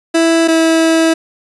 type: tone pair in turn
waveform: 30% pulse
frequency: 329.6 / 325.3 Hz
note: E4 / E4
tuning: 0 / -23 cents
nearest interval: unison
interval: 23 cents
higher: first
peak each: -6 dBFS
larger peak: neither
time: 0.14-0.48 / 0.48-1.14 s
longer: second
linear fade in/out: 10 ms
effects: resampled to 24000 Hz + 8-bit